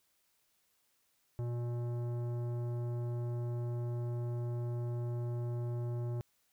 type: tone with tanh clipping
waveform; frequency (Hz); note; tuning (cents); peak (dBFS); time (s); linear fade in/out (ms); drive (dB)
triangle; 120; B2; -49; -36; 1.39-6.21; 0; 18
effects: white hiss -75 dBFS RMS until 6.52 s